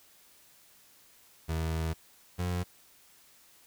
30% pulse tone pair in turn, 80.8 / 89.29 Hz, E2 / F2, -34 / +39 cents, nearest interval major second, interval 173 cents, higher second, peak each -27 / -27 dBFS, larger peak neither, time 1.48-1.94 / 2.38-2.64 s, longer first, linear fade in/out 20 ms, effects white hiss -60 dBFS RMS until 3.66 s

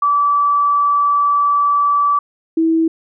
sine tone pair in turn, 1155 / 325.2 Hz, D6 / E4, -29 / -23 cents, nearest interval octave + minor seventh, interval 2194 cents, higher first, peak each -11 dBFS, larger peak neither, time 0.02-2.19 / 2.57-2.88 s, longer first, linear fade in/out 5 ms, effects none

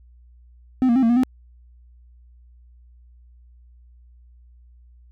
triangle tone with pitch steps, 257.5 / 234.7 / 264.6 / 228.9 / 239.8 / 256.9 Hz, C4 / A#3 / C4 / A#3 / A#3 / C4, -28 / +12 / +20 / -31 / +49 / -32 cents, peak -12 dBFS, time 0.82-1.234 s, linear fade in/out 0 ms, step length 69 ms, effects added 60 Hz sine -47 dBFS peak until 5.11 s

